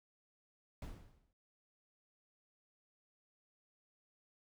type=noise with exponential decay; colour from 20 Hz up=brown; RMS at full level=-42 dBFS; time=0.82-1.33 s; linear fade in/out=2 ms; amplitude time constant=110 ms; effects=none